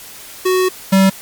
square tone pair in turn, 370.6 / 192.61 Hz, F#4 / G3, +3 / -30 cents, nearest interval major seventh, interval 1133 cents, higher first, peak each -12 / -8 dBFS, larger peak second, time 0.45-0.69 / 0.92-1.1 s, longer first, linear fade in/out 10 ms, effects white hiss -35 dBFS RMS until 1.21 s + MP3 96 kbps

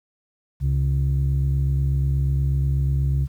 sine tone pair together, 68.25 / 136.5 Hz, C#2 / C#3, -26 / -26 cents, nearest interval octave, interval 1200 cents, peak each -19 dBFS, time 0.6-3.28 s, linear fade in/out 50 ms, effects tanh soft clip ceiling -14 dBFS + 9-bit

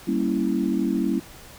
sine chord, G diminished seventh, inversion none, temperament equal, 196 / 233.1 / 277.2 / 329.6 Hz, G3 / Bb3 / Db4 / Fb4, 0 / 0 / 0 / 0 cents, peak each -26 dBFS, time 0.07-1.2 s, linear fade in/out 10 ms, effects pink hiss -45 dBFS RMS until 1.58 s

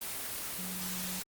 sine tone in noise, 183.2 Hz, F#3, 17 cents flat, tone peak -41 dBFS, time 0.58-1.2 s, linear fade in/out 10 ms, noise white, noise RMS -38 dBFS, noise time 0.01-1.23 s, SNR -6 dB, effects Opus 24 kbps

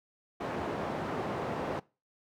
white band-pass noise, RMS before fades -35 dBFS, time 0.4-1.8 s, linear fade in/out 10 ms, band 110 to 770 Hz, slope 12 dB/octave, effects noise-tail reverb RT60 0.3 s tail -22 dB re dry

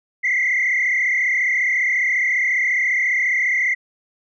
sine tone with frequency modulation, 2053 Hz, C7, 33 cents flat, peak -15 dBFS, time 0.23-3.75 s, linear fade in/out 20 ms, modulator 34.6 Hz, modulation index 2.8, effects tanh soft clip ceiling -12 dBFS

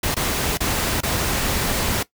pink noise with dropouts, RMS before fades -22 dBFS, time 0.03-2.03 s, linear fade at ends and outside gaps 5 ms, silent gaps 0.145-0.165 / 0.574-0.604 / 1.007-1.032 s, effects noise-tail reverb RT60 0.1 s tail -17 dB re dry

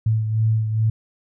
sine beating tone pair, 110 / 112.4 Hz, A2 / A2, 0 / +37 cents, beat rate 2.4 Hz, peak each -17 / -26 dBFS, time 0.06-0.9 s, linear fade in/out 5 ms, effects none

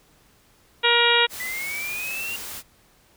harmonic tone, 473.5 Hz, A#4, 27 cents sharp, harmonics 1 / 2 / 3 / 4 / 5 / 6 / 7 / 8, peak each -24 / -24 / -24 / -24 / -24 / -24 / -24 / -24 dBFS, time 0.83-1.27 s, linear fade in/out 20 ms
white noise, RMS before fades -35 dBFS, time 1.29-2.63 s, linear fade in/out 50 ms
sine linear sweep, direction up, 1975.5 to 2794 Hz, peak -28 dBFS, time 1.4-2.36 s, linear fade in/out 2 ms
effects pink hiss -58 dBFS RMS until 3.16 s

